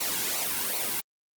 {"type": "noise with flanger", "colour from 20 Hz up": "white", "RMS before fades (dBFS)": -29, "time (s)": [0, 1.01], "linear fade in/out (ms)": 10, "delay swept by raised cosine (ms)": [0.58, 1.68], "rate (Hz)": 2.6, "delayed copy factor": -0.7, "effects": ["Opus 48 kbps"]}